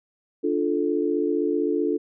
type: chord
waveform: sine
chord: D minor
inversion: none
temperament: equal with one note detuned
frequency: 293.7 / 349.2 / 437.2 Hz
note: D4 / F4 / A4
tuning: 0 / 0 / -11 cents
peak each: -25 dBFS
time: 0.43-1.98 s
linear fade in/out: 20 ms
effects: none